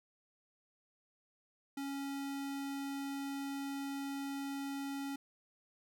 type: tone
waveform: square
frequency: 277.2 Hz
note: C#4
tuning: in tune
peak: -39 dBFS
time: 1.77-5.16 s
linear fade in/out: 5 ms
effects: none